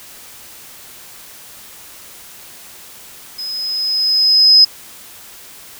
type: tone with level ramp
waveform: sine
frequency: 5070 Hz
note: D#8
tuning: 32 cents sharp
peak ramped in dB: -23 to -3 dBFS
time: 3.38-4.65 s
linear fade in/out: 10 ms
effects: white hiss -38 dBFS RMS until 5.79 s